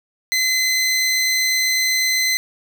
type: tone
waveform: 20% pulse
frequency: 2042 Hz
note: C7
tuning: 43 cents flat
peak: -11 dBFS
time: 0.32-2.37 s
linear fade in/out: 0 ms
effects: none